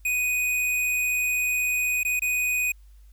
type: tone with dropouts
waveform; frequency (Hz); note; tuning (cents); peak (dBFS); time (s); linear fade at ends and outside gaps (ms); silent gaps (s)
square; 2489; D#7; 0; -23; 0.05-2.72; 5; 2.033-2.049 / 2.195-2.219
effects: added 50 Hz sine -47 dBFS peak until 3.12 s + white hiss -67 dBFS RMS until 3.12 s